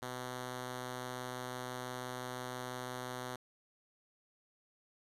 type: tone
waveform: 5% pulse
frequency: 125.9 Hz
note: B2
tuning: 34 cents sharp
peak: -29 dBFS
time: 0.02-3.36 s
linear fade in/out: 5 ms
effects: resampled to 32000 Hz + 11-bit